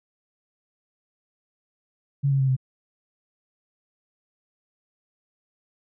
sine tone with pitch steps, 140 / 136.72 / 133.52 / 130.4 Hz, C#3 / C#3 / C3 / C3, +18 / -24 / +35 / -5 cents, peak -18 dBFS, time 2.23-2.566 s, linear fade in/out 20 ms, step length 84 ms, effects none

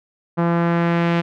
sawtooth tone with low-pass filter sweep, 170 Hz, F3, 46 cents flat, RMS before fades -18 dBFS, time 0.37-1.22 s, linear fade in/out 20 ms, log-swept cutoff 1200 to 2700 Hz, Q 1.3, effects none

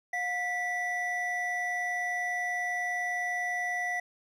triangle tone pair together, 715.9 / 1965 Hz, F5 / B6, +43 / -9 cents, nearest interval octave + perfect fourth, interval 1748 cents, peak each -32 / -29 dBFS, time 0.13-4 s, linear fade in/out 5 ms, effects none

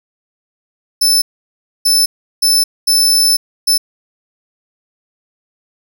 sawtooth tone bursts at uneven times, 5274 Hz, E8, in tune, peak -6 dBFS, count 5, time 1.01-1.22 / 1.85-2.06 / 2.42-2.64 / 2.87-3.37 / 3.67-3.78 s, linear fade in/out 10 ms, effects none

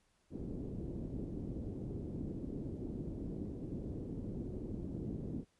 white low-pass noise, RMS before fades -42 dBFS, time 0.3-5.45 s, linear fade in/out 50 ms, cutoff 340 Hz, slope 24 dB/octave, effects pink hiss -75 dBFS RMS until 5.59 s + resampled to 24000 Hz

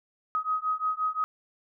sine beating tone pair, 1258 / 1263.7 Hz, D#6 / D#6, +19 / +26 cents, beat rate 5.7 Hz, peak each -29 dBFS, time 0.35-1.24 s, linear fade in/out 0 ms, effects none

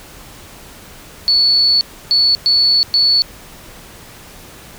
sine tone bursts at uneven times, 4435 Hz, C#8, in tune, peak -9 dBFS, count 4, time 1.28-1.81 / 2.11-2.35 / 2.46-2.83 / 2.94-3.22 s, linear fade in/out 0 ms, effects pink hiss -38 dBFS RMS until 4.78 s

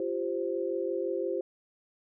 sine chord, F suspended second, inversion none, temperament equal with one note detuned, 346.2 / 392 / 523.3 Hz, F4 / G4 / C5, -15 / 0 / 0 cents, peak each -33 dBFS, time 0-1.41 s, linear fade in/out 2 ms, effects none

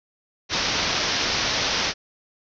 white low-pass noise, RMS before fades -24 dBFS, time 0.49-1.94 s, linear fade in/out 50 ms, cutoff 6000 Hz, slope 96 dB/octave, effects none

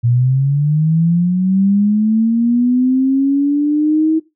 sine linear sweep, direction up, 117 to 320.8 Hz, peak -10 dBFS, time 0.03-4.2 s, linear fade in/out 20 ms, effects noise-tail reverb RT60 0.2 s tail -17 dB re dry

